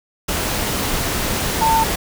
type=tone in noise; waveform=sine; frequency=897 Hz; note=A5; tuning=33 cents sharp; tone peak=-13 dBFS; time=1.61-1.84 s; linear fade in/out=10 ms; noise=pink; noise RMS=-21 dBFS; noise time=0.28-1.96 s; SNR=+5 dB; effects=none